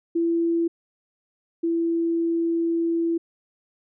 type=tone pair in turn; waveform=sine; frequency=335.6 / 334 Hz; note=E4 / E4; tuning=+31 / +23 cents; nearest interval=unison; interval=8 cents; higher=first; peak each=-19 / -20 dBFS; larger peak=first; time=0.15-0.68 / 1.63-3.18 s; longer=second; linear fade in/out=10 ms; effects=none